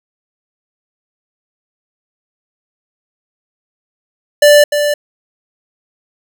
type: tone with echo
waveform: square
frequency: 587.3 Hz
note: D5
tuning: in tune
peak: -4 dBFS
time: 4.42-4.64 s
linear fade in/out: 5 ms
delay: 300 ms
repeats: 1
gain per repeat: -8 dB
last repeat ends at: 4.94 s
effects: none